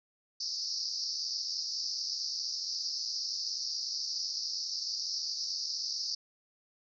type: band-pass noise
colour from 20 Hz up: white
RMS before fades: -36 dBFS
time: 0.4-6.15 s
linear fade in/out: 5 ms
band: 4500 to 5600 Hz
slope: 96 dB/octave
effects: none